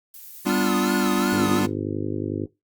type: noise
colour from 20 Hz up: violet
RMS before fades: -41 dBFS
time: 0.14-1.36 s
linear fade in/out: 2 ms
type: chord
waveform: square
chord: G dominant seventh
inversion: none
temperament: equal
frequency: 196 / 246.9 / 293.7 / 349.2 Hz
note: G3 / B3 / D4 / F4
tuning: 0 / 0 / 0 / 0 cents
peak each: -26 dBFS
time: 0.45-1.67 s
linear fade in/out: 20 ms
type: tone with vibrato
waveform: square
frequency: 1344 Hz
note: E6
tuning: 33 cents sharp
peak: -30 dBFS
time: 0.49-1.6 s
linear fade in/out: 10 ms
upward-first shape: sine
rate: 2.7 Hz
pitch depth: 140 cents each way
type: harmonic tone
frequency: 51 Hz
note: G#1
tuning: 31 cents flat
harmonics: 2 / 3 / 4 / 5 / 6 / 7 / 8 / 9 / 10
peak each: -32 / -35 / -42 / -32 / -30 / -31 / -36 / -39 / -42 dBFS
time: 1.32-2.46 s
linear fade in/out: 10 ms
effects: noise-tail reverb RT60 0.2 s tail -18 dB re dry + Opus 48 kbps